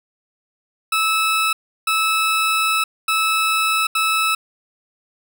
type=tone bursts at uneven times; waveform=20% pulse; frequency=1305 Hz; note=E6; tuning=18 cents flat; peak=-11 dBFS; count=4; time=0.92-1.53 / 1.87-2.84 / 3.08-3.87 / 3.95-4.35 s; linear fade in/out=5 ms; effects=none